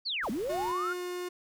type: linear two-way sweep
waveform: sine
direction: down then up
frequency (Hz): 4699 to 190 to 1468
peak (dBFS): -30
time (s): 0.05-0.94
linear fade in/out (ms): 20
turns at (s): 0.3
type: noise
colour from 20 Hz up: pink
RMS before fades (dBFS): -48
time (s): 0.22-0.73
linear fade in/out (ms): 20
type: tone with pitch glide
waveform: 45% pulse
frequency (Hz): 361.8 to 357.9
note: F#4 to F4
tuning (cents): -39 to +42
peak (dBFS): -34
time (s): 0.49-1.29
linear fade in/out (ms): 10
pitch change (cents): -19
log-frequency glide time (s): 0.62-1.05
effects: none